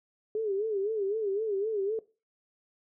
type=tone with vibrato; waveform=sine; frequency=415.3 Hz; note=G#4; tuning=in tune; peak=-27 dBFS; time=0.35-1.99 s; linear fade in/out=2 ms; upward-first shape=sine; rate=3.9 Hz; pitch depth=130 cents each way; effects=noise-tail reverb RT60 0.3 s tail -18 dB re dry